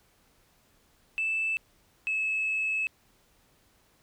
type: tone pair in turn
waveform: sine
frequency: 2637 / 2595 Hz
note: E7 / E7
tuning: 0 / -28 cents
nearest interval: unison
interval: 28 cents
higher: first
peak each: -25 dBFS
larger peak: neither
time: 1.18-1.57 / 2.07-2.87 s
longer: second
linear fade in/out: 0 ms
effects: tanh soft clip ceiling -22 dBFS + pink hiss -65 dBFS RMS until 4.02 s